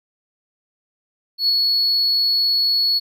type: tone with ADSR envelope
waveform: triangle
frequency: 4382 Hz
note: C#8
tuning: 21 cents flat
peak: -10 dBFS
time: 1.38-3 s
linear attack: 110 ms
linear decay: 9 ms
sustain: -3 dB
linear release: 27 ms
effects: tanh soft clip ceiling -10 dBFS